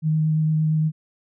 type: tone with vibrato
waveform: sine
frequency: 156.1 Hz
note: D#3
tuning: 6 cents sharp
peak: -17 dBFS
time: 0.02-0.92 s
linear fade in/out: 50 ms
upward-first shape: sine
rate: 8.7 Hz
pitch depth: 11 cents each way
effects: none